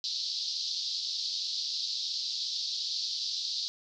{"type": "band-pass noise", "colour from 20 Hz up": "pink", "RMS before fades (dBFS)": -34, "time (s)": [0.04, 3.68], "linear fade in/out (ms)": 0, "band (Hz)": [3900, 5100], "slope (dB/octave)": 48, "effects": []}